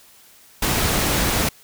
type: noise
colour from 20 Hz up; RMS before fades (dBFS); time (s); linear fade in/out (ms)
pink; -20; 0.62-1.49; 5
effects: white hiss -50 dBFS RMS until 1.63 s